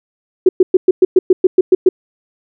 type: tone bursts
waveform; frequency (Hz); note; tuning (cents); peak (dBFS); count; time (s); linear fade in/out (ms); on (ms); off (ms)
sine; 370; F#4; 0; -3; 11; 0.46-1.89; 5; 30; 110
effects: none